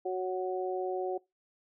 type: harmonic tone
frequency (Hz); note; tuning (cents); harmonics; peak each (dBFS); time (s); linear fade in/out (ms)
185; F#3; 0; 2 / 3 / 4; -32 / -38 / -36; 0.05-1.18; 10
effects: noise-tail reverb RT60 0.2 s tail -22 dB re dry